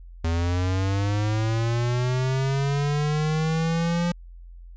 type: linear sweep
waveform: square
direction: up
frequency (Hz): 81.6 to 174.61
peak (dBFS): -22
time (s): 0.24-4.12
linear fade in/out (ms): 5
effects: added 43 Hz sine -40 dBFS peak until 4.76 s + resampled to 16000 Hz